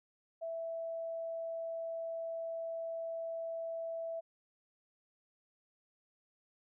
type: tone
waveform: sine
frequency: 660 Hz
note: E5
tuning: 2 cents sharp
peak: -37 dBFS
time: 0.41-4.21 s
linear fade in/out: 20 ms
effects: none